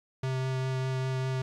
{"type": "tone with vibrato", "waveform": "square", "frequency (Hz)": 130.81, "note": "C3", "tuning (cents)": 0, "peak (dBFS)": -29, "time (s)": [0.23, 1.42], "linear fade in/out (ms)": 5, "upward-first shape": "triangle", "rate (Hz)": 5, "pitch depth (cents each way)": 11, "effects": ["low-pass 6000 Hz 12 dB/octave", "11-bit"]}